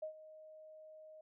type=tone with ADSR envelope; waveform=sine; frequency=624 Hz; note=D#5; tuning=5 cents sharp; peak=-38 dBFS; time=0.02-1.21 s; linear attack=9 ms; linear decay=98 ms; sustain=-15 dB; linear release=4 ms; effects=none